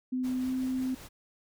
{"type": "tone with pitch glide", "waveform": "sine", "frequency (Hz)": [255, 258.4], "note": ["C4", "C4"], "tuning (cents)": [-44, -21], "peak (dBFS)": -28, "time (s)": [0.12, 0.95], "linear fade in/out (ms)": 10, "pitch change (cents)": 23, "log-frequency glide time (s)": [0.41, 0.51]}
{"type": "noise with tremolo", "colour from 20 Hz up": "pink", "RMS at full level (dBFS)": -47, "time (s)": [0.23, 1.09], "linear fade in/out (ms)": 20, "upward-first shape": "triangle", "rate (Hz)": 5.3, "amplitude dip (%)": 40}
{"effects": []}